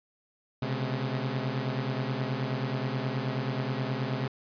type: tone cluster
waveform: sawtooth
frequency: 127 / 136.4 / 212.9 Hz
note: B2 / C#3 / G#3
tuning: +49 / -28 / +43 cents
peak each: -28 / -29 / -33 dBFS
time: 0.62-4.28 s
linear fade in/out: 5 ms
effects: resampled to 11025 Hz